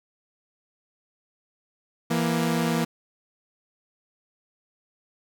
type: tone pair together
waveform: sawtooth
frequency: 166.5 / 235.5 Hz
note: E3 / A#3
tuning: +18 / +18 cents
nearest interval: tritone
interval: 600 cents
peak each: -21 dBFS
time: 2.1-2.85 s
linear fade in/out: 10 ms
effects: none